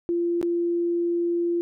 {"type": "tone with dropouts", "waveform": "sine", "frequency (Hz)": 343.9, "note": "F4", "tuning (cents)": -27, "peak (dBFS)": -21, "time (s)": [0.09, 1.61], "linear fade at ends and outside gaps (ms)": 0, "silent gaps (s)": [0.414, 0.428], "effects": []}